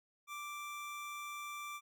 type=tone; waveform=25% pulse; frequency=1174.7 Hz; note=D6; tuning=in tune; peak=-39 dBFS; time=0.27-1.81 s; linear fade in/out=50 ms; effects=none